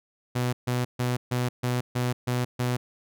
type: tone bursts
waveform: sawtooth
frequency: 123.9 Hz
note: B2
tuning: 6 cents sharp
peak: -20 dBFS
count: 8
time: 0.35-2.77 s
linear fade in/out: 10 ms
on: 180 ms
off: 140 ms
effects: none